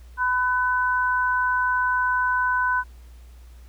sine tone pair together, 1002.9 / 1504 Hz, B5 / F#6, +26 / +28 cents, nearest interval perfect fifth, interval 702 cents, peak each -22 dBFS, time 0.17-2.84 s, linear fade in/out 50 ms, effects added 60 Hz sine -42 dBFS peak until 3.68 s + pink hiss -58 dBFS RMS until 3.68 s

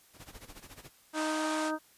pink noise with tremolo, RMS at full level -47 dBFS, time 0.13-0.91 s, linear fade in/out 50 ms, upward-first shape sine, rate 14 Hz, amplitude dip 85%
pink band-pass noise, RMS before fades -40 dBFS, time 1.13-1.72 s, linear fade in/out 50 ms, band 610 to 9800 Hz, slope 48 dB/octave
harmonic tone, 311.1 Hz, D#4, in tune, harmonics 1 / 2 / 3 / 4 / 5, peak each -33 / -36 / -38 / -39 / -40 dBFS, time 1.13-1.79 s, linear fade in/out 50 ms
effects white hiss -62 dBFS RMS until 1.97 s + resampled to 32000 Hz

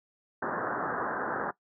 white low-pass noise, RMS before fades -32 dBFS, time 0.42-1.51 s, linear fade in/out 5 ms, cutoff 1700 Hz, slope 96 dB/octave, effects noise-tail reverb RT60 0.1 s tail -18 dB re dry + high-pass 200 Hz 12 dB/octave

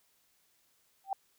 sine tone with exponential growth, 779 Hz, G5, 11 cents flat, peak -26 dBFS, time 1.04-1.13 s, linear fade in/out 2 ms, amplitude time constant 19 ms, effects white hiss -71 dBFS RMS until 1.38 s

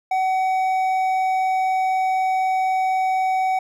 triangle tone with hard clipping, 754 Hz, F#5, 32 cents sharp, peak -19 dBFS, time 0.11-3.59 s, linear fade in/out 5 ms, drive 9 dB, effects none

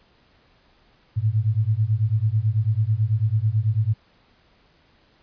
sine beating tone pair, 104.2 / 113.3 Hz, G#2 / A#2, +6 / -49 cents, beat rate 9.1 Hz, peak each -21 dBFS, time 1.16-3.94 s, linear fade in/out 20 ms, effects pink hiss -59 dBFS RMS until 5.22 s + resampled to 11025 Hz

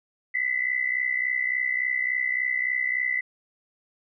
sine tone pair together, 1975.5 / 2039 Hz, B6 / C7, 0 / -45 cents, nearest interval minor second, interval 55 cents, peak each -26 dBFS, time 0.34-3.21 s, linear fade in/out 10 ms, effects none

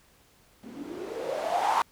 violet noise with low-pass filter sweep, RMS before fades -30 dBFS, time 0.63-1.82 s, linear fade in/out 0 ms, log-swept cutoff 230 to 990 Hz, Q 7.2, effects pink hiss -61 dBFS RMS until 1.91 s

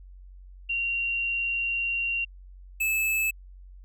sine / square tone pair in turn, 2759 / 2610 Hz, F7 / E7, -22 / -18 cents, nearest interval minor second, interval 96 cents, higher first, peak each -25 / -24 dBFS, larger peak second, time 0.69-2.25 / 2.8-3.31 s, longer first, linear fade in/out 10 ms, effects added 46 Hz sine -44 dBFS peak until 3.84 s

